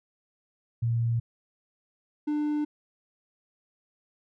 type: tone pair in turn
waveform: sine / triangle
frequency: 116.54 / 298.3 Hz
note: A#2 / D4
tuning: 0 / +27 cents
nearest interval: octave + major third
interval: 1627 cents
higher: second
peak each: -23 dBFS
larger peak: neither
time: 0.82-1.2 / 2.27-2.65 s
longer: neither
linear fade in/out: 10 ms
effects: none